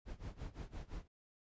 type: noise with tremolo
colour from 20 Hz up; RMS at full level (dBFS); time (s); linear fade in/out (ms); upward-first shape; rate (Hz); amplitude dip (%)
brown; -44; 0.05-1.08; 50; sine; 5.8; 90
effects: resampled to 16000 Hz